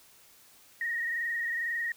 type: tone with frequency modulation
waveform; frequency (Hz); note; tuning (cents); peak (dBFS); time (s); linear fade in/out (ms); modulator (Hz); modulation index
sine; 1869; A#6; +4; -29; 0.81-1.92; 2; 22.1; 1.8
effects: white hiss -58 dBFS RMS until 1.96 s